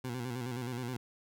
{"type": "tone with vibrato", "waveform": "20% pulse", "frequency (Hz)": 123.47, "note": "B2", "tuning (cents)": 0, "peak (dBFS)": -31, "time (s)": [0.04, 0.97], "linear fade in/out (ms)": 5, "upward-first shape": "square", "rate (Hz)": 9.5, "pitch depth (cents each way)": 66, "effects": []}